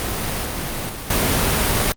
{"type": "noise with level steps", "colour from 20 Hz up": "pink", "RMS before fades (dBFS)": [-24, -26, -30, -18], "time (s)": [0, 1.92], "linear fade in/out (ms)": 0, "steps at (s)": [0.45, 0.89, 1.1], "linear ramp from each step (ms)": 5, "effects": ["Opus 32 kbps"]}